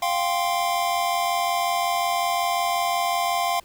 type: chord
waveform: square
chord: F suspended second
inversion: none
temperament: equal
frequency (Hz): 698.5 / 784 / 1046.5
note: F5 / G5 / C6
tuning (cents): 0 / 0 / 0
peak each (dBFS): -25 / -28 / -27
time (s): 0.02-3.6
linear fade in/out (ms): 5
effects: pink hiss -54 dBFS RMS until 3.64 s